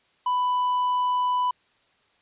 triangle tone, 994 Hz, B5, 11 cents sharp, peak -19 dBFS, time 0.26-1.51 s, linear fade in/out 5 ms, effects white hiss -64 dBFS RMS until 2.21 s + resampled to 8000 Hz

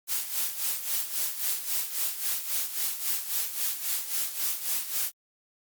blue noise with tremolo, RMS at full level -27 dBFS, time 0.07-5.12 s, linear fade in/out 50 ms, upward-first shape sine, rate 3.7 Hz, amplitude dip 70%, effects Opus 48 kbps

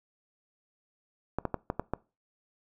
clicks, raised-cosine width 1 ms, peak -15 dBFS, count 6, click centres 1.386 / 1.453 / 1.543 / 1.701 / 1.796 / 1.936 s, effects noise-tail reverb RT60 0.3 s tail -22 dB re dry

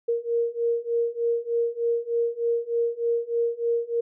sine beating tone pair, 466.2 / 469.5 Hz, A#4 / A#4, 0 / +12 cents, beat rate 3.3 Hz, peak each -26 / -25 dBFS, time 0.08-4.01 s, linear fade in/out 10 ms, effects none

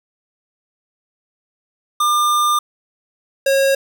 square tone pair in turn, 1200 / 544.5 Hz, D6 / C#5, +37 / -31 cents, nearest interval octave + major second, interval 1368 cents, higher first, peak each -14 / -13 dBFS, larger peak second, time 2-2.59 / 3.46-3.75 s, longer first, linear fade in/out 5 ms, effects none

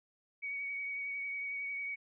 sine tone with vibrato, 2249 Hz, C#7, 24 cents sharp, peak -36 dBFS, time 0.42-1.96 s, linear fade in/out 20 ms, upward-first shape triangle, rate 11 Hz, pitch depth 24 cents each way, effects none

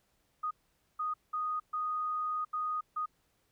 sine tone bursts at uneven times, 1241 Hz, D#6, 5 cents flat, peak -31 dBFS, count 6, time 0.43-0.51 / 0.99-1.14 / 1.33-1.6 / 1.73-2.45 / 2.53-2.81 / 2.96-3.06 s, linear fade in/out 10 ms, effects pink hiss -74 dBFS RMS until 3.51 s

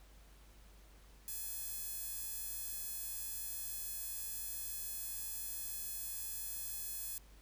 sawtooth tone with high-pass filter, 847 Hz, G#5, 34 cents sharp, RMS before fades -43 dBFS, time 1.28-7.18 s, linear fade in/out 0 ms, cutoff 11000 Hz, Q 0.59, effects added 50 Hz sine -58 dBFS peak until 7.41 s + pink hiss -65 dBFS RMS until 7.41 s

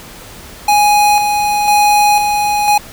square tone with tremolo, 830.6 Hz, G#5, in tune, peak -8 dBFS, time 0.68-2.78 s, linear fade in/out 5 ms, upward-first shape square, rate 1 Hz, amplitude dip 40%, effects pink hiss -34 dBFS RMS until 2.92 s

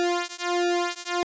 sawtooth tone with flanger, 350.5 Hz, F4, 6 cents sharp, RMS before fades -26 dBFS, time 0-1.23 s, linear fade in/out 0 ms, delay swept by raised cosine 1.9 to 2.9 ms, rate 1.5 Hz, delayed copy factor -1, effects resampled to 16000 Hz

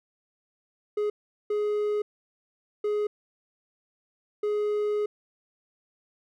triangle tone bursts at uneven times, 418.2 Hz, G#4, 12 cents sharp, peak -22 dBFS, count 4, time 0.97-1.1 / 1.5-2.02 / 2.84-3.07 / 4.43-5.06 s, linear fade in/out 5 ms, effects none

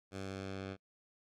10% pulse tone with low-pass filter sweep, 96.5 Hz, G2, 27 cents flat, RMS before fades -43 dBFS, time 0.11-0.77 s, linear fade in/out 50 ms, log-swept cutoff 8400 to 3600 Hz, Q 0.88, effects noise-tail reverb RT60 0.1 s tail -26 dB re dry

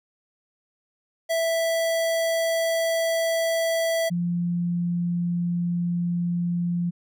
square / sine tone pair in turn, 659.3 / 173.77 Hz, E5 / F3, 0 / -8 cents, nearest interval octave + major seventh, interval 2308 cents, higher first, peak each -22 dBFS, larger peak neither, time 1.29-4.1 / 4.1-6.91 s, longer neither, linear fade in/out 20 ms, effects none

